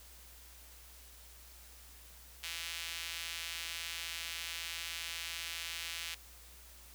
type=tone with high-pass filter; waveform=sawtooth; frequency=167.4 Hz; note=E3; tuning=27 cents sharp; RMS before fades=-42 dBFS; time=2.43-6.15 s; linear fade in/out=10 ms; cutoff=2700 Hz; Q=1.5; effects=added 60 Hz sine -57 dBFS peak until 6.94 s + white hiss -57 dBFS RMS until 6.94 s